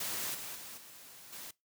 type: noise with level steps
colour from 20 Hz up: white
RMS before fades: -37 / -43 / -47 / -53 / -46 dBFS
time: 0-1.51 s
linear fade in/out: 5 ms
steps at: 0.34 / 0.55 / 0.77 / 1.32 s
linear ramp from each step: 10 ms
effects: noise-tail reverb RT60 0.2 s tail -22 dB re dry + high-pass 100 Hz 12 dB/octave